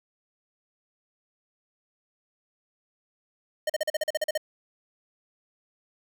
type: tone bursts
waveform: square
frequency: 615 Hz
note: D#5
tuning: 20 cents flat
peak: -24 dBFS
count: 11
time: 3.67-4.377 s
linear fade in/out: 5 ms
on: 27 ms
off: 41 ms
effects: none